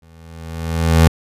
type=tone with exponential growth; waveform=25% pulse; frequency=82 Hz; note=E2; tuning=9 cents flat; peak=-3 dBFS; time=0.02-1.08 s; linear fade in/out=5 ms; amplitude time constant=230 ms; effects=resampled to 32000 Hz